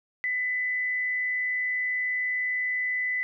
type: tone with frequency modulation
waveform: sine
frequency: 2000 Hz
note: B6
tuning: 21 cents sharp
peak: -25 dBFS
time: 0.24-3.23 s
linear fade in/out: 0 ms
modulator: 127 Hz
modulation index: 0.24
effects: none